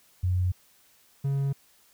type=tone pair in turn; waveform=sine / triangle; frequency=91 / 138.41 Hz; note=F#2 / C#3; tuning=-28 / -2 cents; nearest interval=perfect fifth; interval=726 cents; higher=second; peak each=-22 dBFS; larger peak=neither; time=0.23-0.52 / 1.24-1.53 s; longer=neither; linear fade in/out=10 ms; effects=white hiss -61 dBFS RMS until 1.93 s